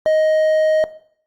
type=tone; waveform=triangle; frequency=625 Hz; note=D#5; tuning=8 cents sharp; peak=-10 dBFS; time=0.06-0.84 s; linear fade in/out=0 ms; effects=noise-tail reverb RT60 0.6 s tail -17 dB re dry + Opus 48 kbps